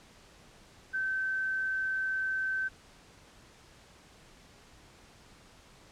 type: tone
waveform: sine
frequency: 1542 Hz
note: G6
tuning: 29 cents flat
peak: -29 dBFS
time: 0.93-2.69 s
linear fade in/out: 20 ms
effects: pink hiss -57 dBFS RMS until 5.91 s + low-pass 8000 Hz 12 dB/octave